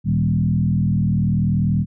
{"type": "tone with frequency modulation", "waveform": "sine", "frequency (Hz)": 152.6, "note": "D#3", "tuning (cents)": -33, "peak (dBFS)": -15, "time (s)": [0.04, 1.86], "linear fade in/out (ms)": 50, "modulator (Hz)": 40.5, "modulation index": 1.5, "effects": []}